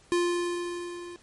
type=tone with level ramp; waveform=square; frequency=349.2 Hz; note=F4; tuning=in tune; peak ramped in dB=-22 to -40 dBFS; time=0.12-1.16 s; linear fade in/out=0 ms; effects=pink hiss -58 dBFS RMS until 1.22 s + MP3 48 kbps